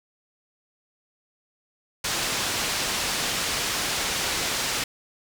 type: low-pass noise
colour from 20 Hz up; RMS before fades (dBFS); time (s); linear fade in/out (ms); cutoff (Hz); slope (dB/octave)
white; -27; 2.04-4.84; 5; 6200; 12
effects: none